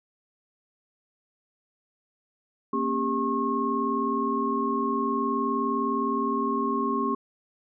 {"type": "tone cluster", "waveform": "sine", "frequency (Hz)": [232.6, 272.1, 399.4, 1084], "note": ["A#3", "C#4", "G4", "C#6"], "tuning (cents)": [-4, -32, 32, -39], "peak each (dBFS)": [-30, -30, -30, -27], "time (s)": [2.73, 7.15], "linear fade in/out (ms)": 5, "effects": []}